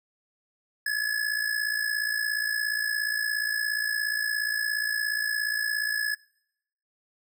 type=tone with amplitude modulation; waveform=square; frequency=1702 Hz; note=G#6; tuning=42 cents sharp; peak=-23 dBFS; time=0.86-6.15 s; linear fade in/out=5 ms; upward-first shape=sine; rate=57.1 Hz; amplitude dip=70%; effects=noise-tail reverb RT60 0.8 s tail -25 dB re dry